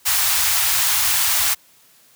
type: band-stop noise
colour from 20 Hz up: white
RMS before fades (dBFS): -18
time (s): 0.05-1.55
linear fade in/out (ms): 20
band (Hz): 100 to 800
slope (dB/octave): 24
effects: white hiss -53 dBFS RMS until 2.15 s + high-pass 60 Hz 12 dB/octave